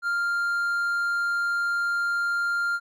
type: tone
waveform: triangle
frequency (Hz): 1396.9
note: F6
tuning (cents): 0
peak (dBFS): -21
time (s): 0.02-2.8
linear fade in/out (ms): 50
effects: none